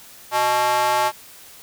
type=tone with high-pass filter; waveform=square; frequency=123.7 Hz; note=B2; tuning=3 cents sharp; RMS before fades=-19 dBFS; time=0.31-1.12 s; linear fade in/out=50 ms; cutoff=810 Hz; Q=3.2; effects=white hiss -44 dBFS RMS until 1.62 s